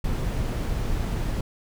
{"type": "noise", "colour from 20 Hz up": "brown", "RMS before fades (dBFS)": -26, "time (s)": [0.04, 1.41], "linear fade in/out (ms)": 5, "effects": []}